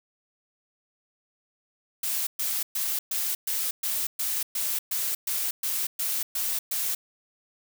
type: noise bursts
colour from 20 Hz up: blue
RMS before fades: -28 dBFS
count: 14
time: 2.03-6.95 s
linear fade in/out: 5 ms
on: 240 ms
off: 120 ms
effects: none